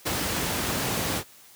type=noise with ADSR envelope; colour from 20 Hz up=pink; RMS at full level=-24 dBFS; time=0.05-1.24 s; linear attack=24 ms; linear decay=11 ms; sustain=-3 dB; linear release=69 ms; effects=white hiss -52 dBFS RMS until 1.55 s + high-pass 80 Hz 12 dB/octave